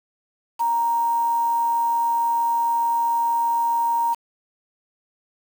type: tone with quantisation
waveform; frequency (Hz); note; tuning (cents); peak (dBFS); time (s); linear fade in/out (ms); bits
sine; 932.3; A#5; 0; -18; 0.59-4.15; 20; 6
effects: none